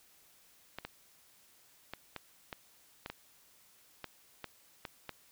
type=clicks; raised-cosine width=0.3 ms; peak=-24 dBFS; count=11; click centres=0.786 / 0.85 / 1.936 / 2.163 / 2.528 / 3.061 / 3.1 / 4.043 / 4.443 / 4.852 / 5.093 s; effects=white hiss -64 dBFS RMS until 5.31 s